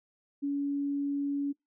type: tone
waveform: sine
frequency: 282.9 Hz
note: C#4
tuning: 35 cents sharp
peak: -28 dBFS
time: 0.42-1.53 s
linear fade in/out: 20 ms
effects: noise-tail reverb RT60 0.2 s tail -25 dB re dry